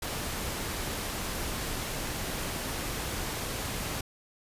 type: noise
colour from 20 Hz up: pink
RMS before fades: -34 dBFS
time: 0.02-4.01 s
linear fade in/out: 5 ms
effects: resampled to 32000 Hz